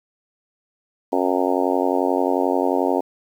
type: harmonic tone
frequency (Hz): 91.3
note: F#2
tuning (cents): -23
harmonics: 3 / 4 / 5 / 6 / 7 / 8 / 9 / 10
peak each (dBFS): -23 / -24 / -25 / -26 / -26 / -27 / -28 / -28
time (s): 1.12-3.01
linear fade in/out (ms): 10
effects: 8-bit